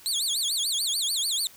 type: tone with vibrato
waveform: 25% pulse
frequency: 3873 Hz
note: B7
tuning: 35 cents flat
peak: -20 dBFS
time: 0.06-1.47 s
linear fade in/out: 0 ms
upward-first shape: sine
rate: 6.8 Hz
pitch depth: 300 cents each way
effects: white hiss -51 dBFS RMS until 1.56 s